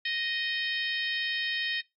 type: harmonic tone with a mistuned harmonic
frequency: 622.3 Hz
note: D#5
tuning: in tune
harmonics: 3 / 4 / 5 / 6 / 7 / 8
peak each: -32 / -36 / -35 / -36 / -41 / -42 dBFS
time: 0.05-1.81 s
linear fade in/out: 5 ms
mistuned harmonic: 8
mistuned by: +57 cents
effects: noise-tail reverb RT60 0.2 s tail -24 dB re dry + AAC 32 kbps